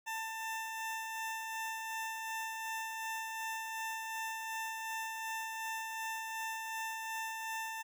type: tone with tremolo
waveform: 20% pulse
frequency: 892 Hz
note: A5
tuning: 23 cents sharp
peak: -32 dBFS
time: 0.06-7.83 s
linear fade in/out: 20 ms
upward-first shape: sine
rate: 2.7 Hz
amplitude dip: 30%
effects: none